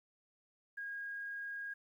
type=tone; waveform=sine; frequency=1633 Hz; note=G#6; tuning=30 cents flat; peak=-40 dBFS; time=0.77-1.74 s; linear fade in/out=10 ms; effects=12-bit